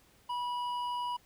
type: tone with hard clipping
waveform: triangle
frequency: 976 Hz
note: B5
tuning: 21 cents flat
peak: -34 dBFS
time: 0.29-1.17 s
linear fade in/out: 10 ms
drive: 11 dB
effects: pink hiss -64 dBFS RMS until 1.25 s